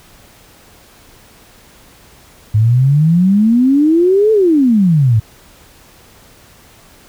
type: exponential two-way sweep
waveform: sine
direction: up then down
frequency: 103.83 to 446.1 to 103.83 Hz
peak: -7 dBFS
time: 2.54-5.2 s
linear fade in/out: 10 ms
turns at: 4.32 s
effects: pink hiss -44 dBFS RMS until 7.08 s